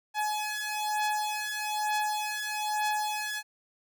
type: beating tone pair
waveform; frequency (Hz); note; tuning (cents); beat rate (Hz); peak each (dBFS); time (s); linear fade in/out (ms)
sawtooth; 846 / 847.1; G#5 / G#5; +32 / +34; 1.1; -28; 0.14-3.43; 50
effects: none